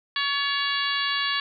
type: harmonic tone with a mistuned harmonic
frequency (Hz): 562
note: C#5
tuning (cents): +24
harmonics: 2 / 3 / 4 / 5 / 6 / 7 / 8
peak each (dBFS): -30 / -28 / -34 / -31 / -30 / -33 / -33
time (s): 0.16-1.4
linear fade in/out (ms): 2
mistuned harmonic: 3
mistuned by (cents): +24
effects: none